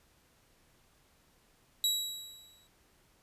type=tone with exponential decay; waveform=sawtooth; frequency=3883 Hz; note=B7; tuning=30 cents flat; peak=-22 dBFS; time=1.84-2.67 s; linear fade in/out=1 ms; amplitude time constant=180 ms; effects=pink hiss -67 dBFS RMS until 3.22 s + resampled to 32000 Hz